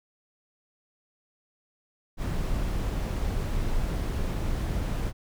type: noise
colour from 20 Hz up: brown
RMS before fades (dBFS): -28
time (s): 2.17-5.13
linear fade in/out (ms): 50
effects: none